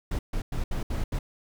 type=noise bursts at uneven times; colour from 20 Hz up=brown; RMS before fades=-28 dBFS; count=6; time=0.11-0.19 / 0.33-0.42 / 0.52-0.64 / 0.71-0.83 / 0.9-1.04 / 1.12-1.19 s; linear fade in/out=5 ms; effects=none